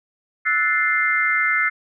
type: chord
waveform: sine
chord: F# half-diminished seventh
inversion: third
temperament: equal with one note detuned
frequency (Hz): 1318.5 / 1467.2 / 1760 / 2093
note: E6 / F#6 / A6 / C7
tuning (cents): 0 / -15 / 0 / 0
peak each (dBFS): -25 / -24 / -23 / -19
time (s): 0.45-1.7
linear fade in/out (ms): 20
effects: none